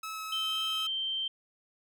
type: tone with vibrato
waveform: sawtooth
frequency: 1293 Hz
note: E6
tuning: 34 cents flat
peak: -33 dBFS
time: 0.03-0.87 s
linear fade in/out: 5 ms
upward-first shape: triangle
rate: 3.7 Hz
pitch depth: 8 cents each way
type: tone with pitch glide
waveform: sine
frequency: 3107 to 3130 Hz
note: G7 to G7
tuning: -16 to -3 cents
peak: -30 dBFS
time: 0.32-1.28 s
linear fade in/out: 5 ms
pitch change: +13 cents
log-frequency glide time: 0.46-0.55 s
effects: none